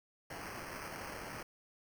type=noise with sample-and-hold; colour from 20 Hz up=blue; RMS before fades=-45 dBFS; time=0.3-1.43 s; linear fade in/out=5 ms; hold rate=3675 Hz; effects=none